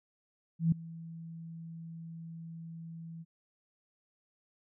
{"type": "tone with ADSR envelope", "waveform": "sine", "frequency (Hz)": 164.81, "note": "E3", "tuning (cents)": 0, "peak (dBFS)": -21, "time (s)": [0.59, 3.25], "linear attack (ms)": 130, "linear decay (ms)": 4, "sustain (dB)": -21, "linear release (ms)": 37, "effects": []}